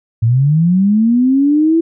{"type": "linear sweep", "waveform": "sine", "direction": "up", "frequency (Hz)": [108.4, 334.6], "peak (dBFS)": -8, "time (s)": [0.22, 1.81], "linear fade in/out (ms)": 10, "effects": []}